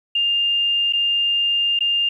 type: tone with dropouts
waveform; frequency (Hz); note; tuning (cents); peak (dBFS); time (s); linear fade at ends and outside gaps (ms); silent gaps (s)
sine; 2806; F7; +8; -16; 0.15-2.09; 5; 0.926-0.933 / 1.791-1.806
effects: 9-bit